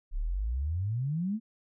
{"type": "exponential sweep", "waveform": "sine", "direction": "up", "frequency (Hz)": [32.34, 230], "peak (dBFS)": -28, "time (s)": [0.11, 1.4], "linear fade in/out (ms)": 50, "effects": []}